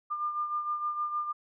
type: beating tone pair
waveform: sine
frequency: 1200 / 1206.5 Hz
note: D6 / D6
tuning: +37 / +46 cents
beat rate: 6.5 Hz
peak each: -30 / -38 dBFS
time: 0.1-1.33 s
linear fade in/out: 20 ms
effects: none